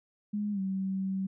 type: tone with pitch glide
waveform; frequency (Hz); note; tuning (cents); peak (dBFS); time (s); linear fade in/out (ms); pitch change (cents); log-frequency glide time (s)
sine; 207.7 to 191.57; G#3 to G3; 0 to -40; -29; 0.33-1.27; 10; -140; 0.52-0.6
effects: none